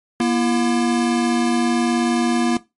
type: tone pair together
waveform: square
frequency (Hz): 238.7 / 337.6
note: A#3 / E4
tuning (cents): +41 / +41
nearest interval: tritone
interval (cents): 600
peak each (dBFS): -18 / -22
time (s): 0.2-2.57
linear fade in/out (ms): 2
effects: noise-tail reverb RT60 0.2 s tail -17 dB re dry + MP3 48 kbps